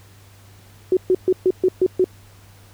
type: tone bursts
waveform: sine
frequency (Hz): 370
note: F#4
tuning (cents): 0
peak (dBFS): -12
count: 7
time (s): 0.92-2.043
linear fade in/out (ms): 2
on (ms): 49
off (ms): 130
effects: added 99 Hz sine -46 dBFS peak until 2.73 s + pink hiss -51 dBFS RMS until 2.73 s